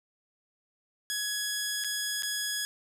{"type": "tone with dropouts", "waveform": "10% pulse", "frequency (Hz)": 1676, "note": "G#6", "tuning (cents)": 15, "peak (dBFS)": -21, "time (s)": [1.1, 2.65], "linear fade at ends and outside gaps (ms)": 0, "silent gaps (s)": [[1.839, 1.845], [2.223, 2.232]], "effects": []}